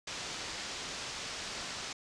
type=low-pass noise; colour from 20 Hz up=white; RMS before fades=-41 dBFS; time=0.07-1.93 s; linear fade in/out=5 ms; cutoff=6300 Hz; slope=24 dB/octave; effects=resampled to 22050 Hz